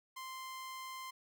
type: tone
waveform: sawtooth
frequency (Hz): 1044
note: C6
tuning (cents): -4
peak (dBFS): -40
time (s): 0.16-1.11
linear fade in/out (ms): 10
effects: none